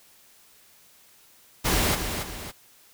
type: noise with echo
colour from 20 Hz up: pink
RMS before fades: -23 dBFS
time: 1.64-1.96 s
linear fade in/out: 20 ms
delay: 280 ms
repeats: 2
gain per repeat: -7 dB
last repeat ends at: 2.52 s
effects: white hiss -56 dBFS RMS until 2.93 s